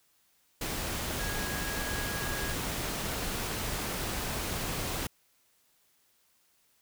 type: tone in noise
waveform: sine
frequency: 1650 Hz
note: G#6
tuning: 12 cents flat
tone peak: -39 dBFS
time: 1.19-2.54 s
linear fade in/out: 5 ms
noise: pink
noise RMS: -34 dBFS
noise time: 0.61-5.07 s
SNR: -8 dB
effects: white hiss -69 dBFS RMS until 6.81 s